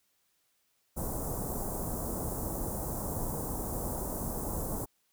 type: band-stop noise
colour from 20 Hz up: pink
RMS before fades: -35 dBFS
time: 0.96-4.86 s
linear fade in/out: 20 ms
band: 960 to 8200 Hz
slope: 24 dB/octave
effects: white hiss -74 dBFS RMS until 5.12 s